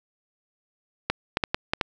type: clicks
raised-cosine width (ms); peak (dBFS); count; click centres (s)
0.3; -6; 6; 1.1 / 1.371 / 1.438 / 1.545 / 1.735 / 1.812
effects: none